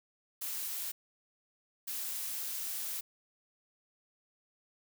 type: noise bursts at uneven times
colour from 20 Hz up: blue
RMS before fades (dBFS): -38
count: 2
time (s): 0.41-0.92 / 1.87-3.01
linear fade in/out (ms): 10
effects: none